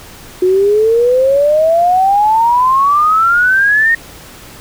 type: exponential sweep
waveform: sine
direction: up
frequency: 361.1 to 1866 Hz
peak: -7 dBFS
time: 0.42-3.95 s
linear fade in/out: 5 ms
effects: pink hiss -35 dBFS RMS until 4.6 s